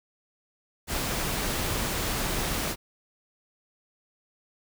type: noise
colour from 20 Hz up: pink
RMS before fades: -29 dBFS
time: 0.87-2.76 s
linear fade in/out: 50 ms
effects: none